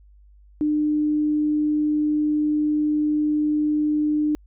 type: tone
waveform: sine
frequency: 301 Hz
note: D4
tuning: 43 cents sharp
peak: -18 dBFS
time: 0.61-4.35 s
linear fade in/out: 0 ms
effects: added 50 Hz sine -48 dBFS peak until 4.46 s